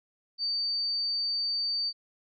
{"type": "tone", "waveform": "sine", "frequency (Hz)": 4600, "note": "D8", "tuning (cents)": -37, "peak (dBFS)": -27, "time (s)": [0.38, 1.93], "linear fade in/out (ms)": 50, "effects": []}